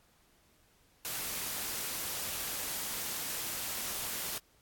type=noise; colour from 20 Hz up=white; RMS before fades=-37 dBFS; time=1.05-4.38 s; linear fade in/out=0 ms; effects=pink hiss -67 dBFS RMS until 4.61 s + AAC 64 kbps